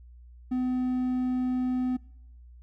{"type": "tone", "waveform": "triangle", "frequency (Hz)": 253.1, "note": "B3", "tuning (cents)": 43, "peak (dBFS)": -23, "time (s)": [0.51, 1.97], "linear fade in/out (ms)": 10, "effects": ["noise-tail reverb RT60 0.8 s tail -24 dB re dry", "added 60 Hz sine -47 dBFS peak until 2.62 s"]}